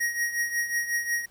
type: tone with tremolo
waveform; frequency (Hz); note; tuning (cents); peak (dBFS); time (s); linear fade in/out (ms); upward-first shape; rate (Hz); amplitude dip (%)
square; 1887; A#6; +21; -23; 0-1.26; 10; triangle; 5.5; 75
effects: pink hiss -60 dBFS RMS until 1.3 s